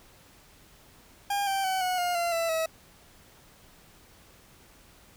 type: tone with pitch steps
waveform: 40% pulse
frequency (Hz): 806 / 780.8 / 756.4 / 732.7 / 709.8 / 687.6 / 666.1 / 645.3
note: G5 / G5 / F#5 / F#5 / F5 / F5 / E5 / E5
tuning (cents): +48 / -7 / +38 / -17 / +28 / -27 / +18 / -37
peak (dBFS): -25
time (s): 1.3-2.66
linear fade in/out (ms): 5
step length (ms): 170
effects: pink hiss -56 dBFS RMS until 5.16 s